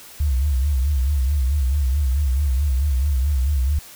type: tone with vibrato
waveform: sine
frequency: 68.6 Hz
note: C#2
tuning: 17 cents flat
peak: -16 dBFS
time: 0.2-3.79 s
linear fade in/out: 5 ms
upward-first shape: sine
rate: 4.6 Hz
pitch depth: 150 cents each way
effects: white hiss -42 dBFS RMS until 3.95 s